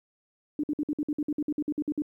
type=tone bursts; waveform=sine; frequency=297.4 Hz; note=D4; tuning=22 cents sharp; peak=-25 dBFS; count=15; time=0.59-2.021 s; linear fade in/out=2 ms; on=45 ms; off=54 ms; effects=11-bit